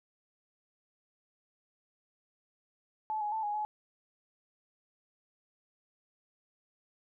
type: tone with pitch steps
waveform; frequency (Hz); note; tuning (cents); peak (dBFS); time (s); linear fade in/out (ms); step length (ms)
sine; 865 / 836 / 881 / 830 / 847; A5 / G#5 / A5 / G#5 / G#5; -30 / +11 / +2 / -1 / +34; -31; 3.1-3.65; 0; 110
effects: none